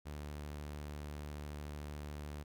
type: tone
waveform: sawtooth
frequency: 73.9 Hz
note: D2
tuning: 11 cents sharp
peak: -39 dBFS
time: 0.05-2.44 s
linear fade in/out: 20 ms
effects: none